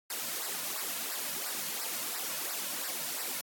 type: noise with flanger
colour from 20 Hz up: white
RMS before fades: -36 dBFS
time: 0.1-3.41 s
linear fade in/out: 2 ms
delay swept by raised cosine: 0.3 to 2.6 ms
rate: 2.9 Hz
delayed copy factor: -0.85
effects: high-pass 200 Hz 12 dB/octave + AAC 64 kbps